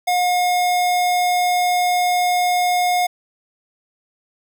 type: tone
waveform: square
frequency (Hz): 718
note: F5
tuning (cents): +48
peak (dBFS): -16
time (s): 0.07-3.07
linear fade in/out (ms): 10
effects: none